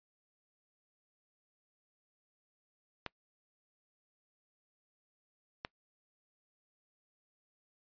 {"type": "clicks", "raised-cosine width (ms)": 0.3, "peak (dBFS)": -21, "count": 2, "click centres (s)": [3.063, 5.649], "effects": ["noise-tail reverb RT60 0.1 s tail -24 dB re dry", "resampled to 11025 Hz"]}